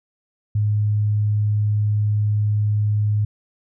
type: tone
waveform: sine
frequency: 105 Hz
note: G#2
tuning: 19 cents sharp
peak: -16 dBFS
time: 0.55-3.25 s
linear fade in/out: 5 ms
effects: none